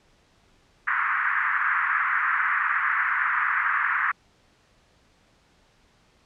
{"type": "band-pass noise", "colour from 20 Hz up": "white", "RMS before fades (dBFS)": -24, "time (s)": [0.87, 4.12], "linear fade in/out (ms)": 10, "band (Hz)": [1100, 1900], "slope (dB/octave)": 48, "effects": ["pink hiss -61 dBFS RMS until 6.25 s", "low-pass 6000 Hz 12 dB/octave"]}